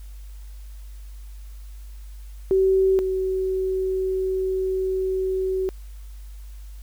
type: tone pair in turn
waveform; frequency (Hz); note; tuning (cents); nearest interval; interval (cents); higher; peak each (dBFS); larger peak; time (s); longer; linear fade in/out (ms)
sine; 381.5 / 377.3; G4 / F#4; -47 / +34; unison; 19; first; -15 / -21; first; 2.51-2.99 / 2.99-5.69; second; 0
effects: added 50 Hz sine -36 dBFS peak until 6.82 s + white hiss -56 dBFS RMS until 6.82 s